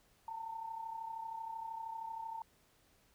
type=tone with amplitude modulation; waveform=sine; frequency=900 Hz; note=A5; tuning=39 cents sharp; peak=-38 dBFS; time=0.28-2.42 s; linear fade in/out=2 ms; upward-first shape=sine; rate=32.9 Hz; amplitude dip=60%; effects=pink hiss -70 dBFS RMS until 3.14 s